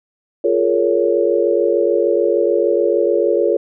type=chord; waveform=sine; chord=Bb minor seventh; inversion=second; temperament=just; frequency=349.6 / 419.5 / 466.2 / 559.4 Hz; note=F4 / Ab4 / Bb4 / Db5; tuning=+2 / +17 / 0 / +16 cents; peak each=-18 dBFS; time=0.44-3.57 s; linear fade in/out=5 ms; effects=none